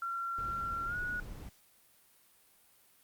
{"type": "tone with pitch glide", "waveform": "sine", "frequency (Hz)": [1368, 1457.7], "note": ["F6", "F#6"], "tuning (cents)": [-36, -26], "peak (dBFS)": -34, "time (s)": [0.02, 1.2], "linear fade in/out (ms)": 2, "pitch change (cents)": 110, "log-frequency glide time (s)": [0.86, 0.96]}
{"type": "noise", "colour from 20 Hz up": "brown", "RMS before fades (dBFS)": -45, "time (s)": [0.38, 1.49], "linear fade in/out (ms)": 2}
{"effects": ["white hiss -65 dBFS RMS until 3.03 s", "Opus 48 kbps"]}